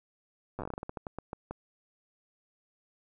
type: slowing click train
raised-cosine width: 1 ms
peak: -23 dBFS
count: 17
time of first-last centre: 0.59-1.51 s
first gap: 8 ms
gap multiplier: 1.23
effects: none